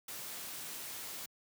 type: noise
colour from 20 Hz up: white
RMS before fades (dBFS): -44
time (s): 0.08-1.26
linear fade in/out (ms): 5
effects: high-pass 100 Hz 12 dB/octave